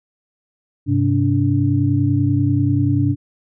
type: tone cluster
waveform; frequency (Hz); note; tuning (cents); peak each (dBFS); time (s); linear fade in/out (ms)
sine; 100.2 / 130.5 / 288.6; G2 / C3 / D4; +38 / -4 / -30; -18; 0.86-3.16; 50
effects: none